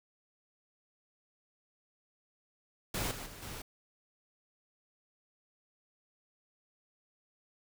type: noise with level steps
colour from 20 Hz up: pink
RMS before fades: -35 / -43 / -49 / -44 dBFS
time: 2.94-3.62 s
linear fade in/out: 5 ms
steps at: 3.11 / 3.26 / 3.42 s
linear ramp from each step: 5 ms
effects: none

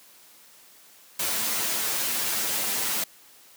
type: noise with comb filter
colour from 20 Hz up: white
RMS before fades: -27 dBFS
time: 1.19-3.04 s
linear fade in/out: 5 ms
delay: 9.1 ms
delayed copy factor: +1
effects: white hiss -53 dBFS RMS until 3.56 s + high-pass 150 Hz 12 dB/octave

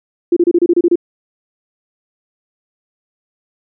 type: tone bursts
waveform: sine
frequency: 346.1 Hz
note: F4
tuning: 16 cents flat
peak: -7 dBFS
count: 9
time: 0.32-0.957 s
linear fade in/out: 5 ms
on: 45 ms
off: 29 ms
effects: none

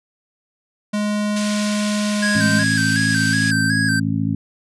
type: tone with pitch glide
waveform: square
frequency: 208.6 to 206.7 Hz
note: G#3 to G#3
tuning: +8 to -8 cents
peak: -19 dBFS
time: 0.93-2.64 s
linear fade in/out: 10 ms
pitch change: -16 cents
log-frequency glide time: 2.08-2.4 s
type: band-pass noise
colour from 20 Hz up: white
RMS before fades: -30 dBFS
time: 1.36-3.51 s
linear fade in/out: 5 ms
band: 2000 to 6500 Hz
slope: 12 dB/octave
type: tone with vibrato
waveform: square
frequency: 1606 Hz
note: G6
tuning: 41 cents sharp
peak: -19 dBFS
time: 2.22-4 s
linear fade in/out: 10 ms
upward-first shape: square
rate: 2.7 Hz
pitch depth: 51 cents each way
type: harmonic tone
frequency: 54.1 Hz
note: A1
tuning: 29 cents flat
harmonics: 2 / 3 / 4 / 5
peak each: -23 / -23 / -23 / -23 dBFS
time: 2.35-4.35 s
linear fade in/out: 5 ms
effects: resampled to 24000 Hz

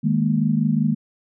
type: chord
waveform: sine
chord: D# suspended fourth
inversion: none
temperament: equal with one note detuned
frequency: 156.19 / 207.7 / 233.1 Hz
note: D#3 / G#3 / A#3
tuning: +7 / 0 / 0 cents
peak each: -21 dBFS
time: 0.03-0.95 s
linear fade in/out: 20 ms
effects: none

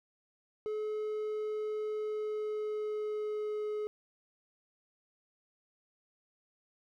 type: tone with pitch glide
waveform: triangle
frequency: 427.6 to 423.2 Hz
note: A4 to G#4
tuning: -49 to +33 cents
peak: -31 dBFS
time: 0.66-3.87 s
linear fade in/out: 0 ms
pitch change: -18 cents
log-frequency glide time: 1.93-3.7 s
effects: none

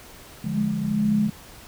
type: chord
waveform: sine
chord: D diminished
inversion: none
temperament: just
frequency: 146.83 / 176.2 / 211.4 Hz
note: D3 / F3 / Ab3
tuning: 0 / +16 / +31 cents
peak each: -30 / -29 / -28 dBFS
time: 0.44-1.3 s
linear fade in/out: 5 ms
type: tone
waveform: sine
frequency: 210 Hz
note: G#3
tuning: 19 cents sharp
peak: -21 dBFS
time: 0.54-1.3 s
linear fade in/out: 50 ms
effects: pink hiss -45 dBFS RMS until 1.67 s

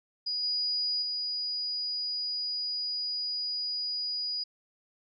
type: tone with level steps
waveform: sine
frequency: 4910 Hz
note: D#8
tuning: 24 cents flat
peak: -29 / -27 / -30 dBFS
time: 0.26-4.44 s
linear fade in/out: 10 ms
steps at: 0.43 / 1.02 s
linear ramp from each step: 5 ms
effects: none

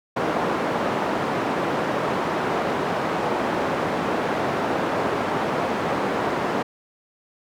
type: band-pass noise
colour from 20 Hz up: white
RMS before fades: -24 dBFS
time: 0.16-6.63 s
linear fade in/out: 10 ms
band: 160 to 910 Hz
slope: 12 dB/octave
effects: none

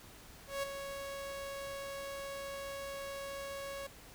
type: tone with ADSR envelope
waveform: sawtooth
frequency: 554.4 Hz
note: C#5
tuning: in tune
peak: -29 dBFS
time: 0.47-3.87 s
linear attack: 160 ms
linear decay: 11 ms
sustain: -8 dB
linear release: 6 ms
effects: added 50 Hz sine -62 dBFS peak until 4.14 s + pink hiss -55 dBFS RMS until 4.14 s

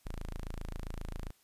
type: tone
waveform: sawtooth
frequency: 27.5 Hz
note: A0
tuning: in tune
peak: -34 dBFS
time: 0.05-1.31 s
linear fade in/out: 10 ms
effects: white hiss -68 dBFS RMS until 1.43 s + resampled to 32000 Hz

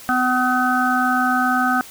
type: harmonic tone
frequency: 252.5 Hz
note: B3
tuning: 39 cents sharp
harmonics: 1 / 3 / 5 / 6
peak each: -21 / -21 / -21 / -21 dBFS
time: 0.09-1.81 s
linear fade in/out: 0 ms
effects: white hiss -40 dBFS RMS until 1.9 s

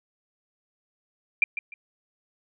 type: tone with echo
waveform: sine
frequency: 2378 Hz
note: D7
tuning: 21 cents sharp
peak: -15 dBFS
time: 1.42-1.44 s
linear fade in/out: 2 ms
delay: 150 ms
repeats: 2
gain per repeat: -12 dB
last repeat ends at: 1.74 s
effects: none

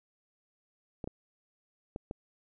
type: clicks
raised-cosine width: 2 ms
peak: -24 dBFS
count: 4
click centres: 1.042 / 1.075 / 1.961 / 2.111 s
effects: none

